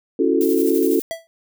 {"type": "chord", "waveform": "sine", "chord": "F# minor seventh", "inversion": "second", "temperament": "equal with one note detuned", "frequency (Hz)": [277.2, 333.5, 370, 440], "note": ["C#4", "E4", "F#4", "A4"], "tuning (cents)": [0, 20, 0, 0], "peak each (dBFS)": -20, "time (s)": [0.19, 1], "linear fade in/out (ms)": 5}
{"type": "noise with tremolo", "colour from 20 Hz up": "violet", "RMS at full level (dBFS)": -29, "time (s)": [0.41, 1.02], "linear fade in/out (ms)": 0, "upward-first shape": "square", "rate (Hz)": 12, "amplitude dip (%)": 40}
{"type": "tone with exponential decay", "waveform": "square", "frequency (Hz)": 659.3, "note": "E5", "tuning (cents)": 0, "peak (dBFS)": -21, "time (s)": [1.11, 1.27], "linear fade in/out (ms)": 0, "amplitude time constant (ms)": 34}
{"effects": []}